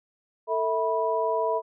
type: tone cluster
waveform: sine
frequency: 446.1 / 651 / 980 Hz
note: A4 / E5 / B5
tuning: +24 / -22 / -14 cents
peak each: -27 dBFS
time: 0.47-1.62 s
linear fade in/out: 50 ms
effects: none